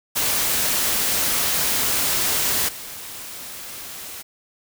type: noise with level steps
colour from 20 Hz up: white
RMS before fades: -21 / -35 dBFS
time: 0.15-4.23 s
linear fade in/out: 20 ms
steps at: 2.68 s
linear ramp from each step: 10 ms
effects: none